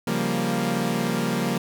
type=chord; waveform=sawtooth; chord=G half-diminished seventh; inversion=second; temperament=equal; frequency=138.59 / 174.61 / 196 / 233.1 Hz; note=Db3 / F3 / G3 / Bb3; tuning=0 / 0 / 0 / 0 cents; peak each=-27 / -24 / -25 / -22 dBFS; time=0.07-1.58 s; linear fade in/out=5 ms; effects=none